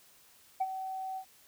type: tone with ADSR envelope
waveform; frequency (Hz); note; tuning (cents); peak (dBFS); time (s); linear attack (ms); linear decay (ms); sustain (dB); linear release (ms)
sine; 760; F#5; +46; -24; 0.6-1.25; 12; 42; -11; 80
effects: tanh soft clip ceiling -24 dBFS + white hiss -61 dBFS RMS until 1.47 s